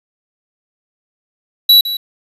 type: tone with echo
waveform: square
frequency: 3927 Hz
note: B7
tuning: 11 cents flat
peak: -5 dBFS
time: 1.69-1.81 s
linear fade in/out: 5 ms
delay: 160 ms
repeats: 1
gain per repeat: -13 dB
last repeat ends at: 1.97 s
effects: resampled to 32000 Hz + 7-bit